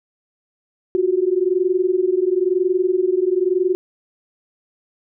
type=tone pair together; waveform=sine; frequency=357.1 / 378.1 Hz; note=F4 / F#4; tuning=+39 / +38 cents; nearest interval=minor second; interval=99 cents; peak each=-18 dBFS; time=0.95-3.75 s; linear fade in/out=0 ms; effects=none